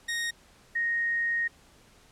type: tone pair in turn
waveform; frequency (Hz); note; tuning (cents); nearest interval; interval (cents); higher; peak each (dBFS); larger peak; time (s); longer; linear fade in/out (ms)
sawtooth / sine; 1864.7 / 1864.7; A#6 / A#6; 0 / 0; unison; 0; neither; -25; neither; 0.08-0.31 / 0.75-1.48; second; 10
effects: pink hiss -58 dBFS RMS until 2.11 s + low-pass 10000 Hz 12 dB/octave